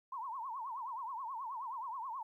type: tone with vibrato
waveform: sine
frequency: 987.8 Hz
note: B5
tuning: in tune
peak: -39 dBFS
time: 0.12-2.23 s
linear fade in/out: 5 ms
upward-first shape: triangle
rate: 9.4 Hz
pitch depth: 240 cents each way
effects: 13-bit